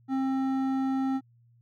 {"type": "tone with hard clipping", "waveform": "sine", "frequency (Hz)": 266.1, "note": "C4", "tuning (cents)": 29, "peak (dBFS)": -27, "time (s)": [0.08, 1.21], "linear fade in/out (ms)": 50, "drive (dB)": 10, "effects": ["added 118 Hz sine -58 dBFS peak until 1.61 s"]}